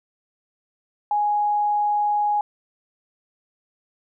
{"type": "tone", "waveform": "sine", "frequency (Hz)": 831, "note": "G#5", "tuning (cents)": 1, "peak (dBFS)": -18, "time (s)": [1.11, 2.41], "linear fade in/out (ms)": 2, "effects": []}